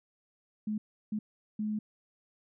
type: tone bursts at uneven times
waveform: sine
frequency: 213 Hz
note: G#3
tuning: 44 cents sharp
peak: -30 dBFS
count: 3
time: 0.67-0.78 / 1.12-1.19 / 1.59-1.79 s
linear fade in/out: 5 ms
effects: none